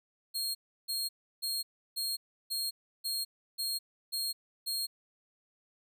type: tone bursts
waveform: sawtooth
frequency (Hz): 4247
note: C8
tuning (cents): +25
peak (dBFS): -29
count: 9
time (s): 0.34-4.87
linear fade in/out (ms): 20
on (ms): 210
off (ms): 330
effects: none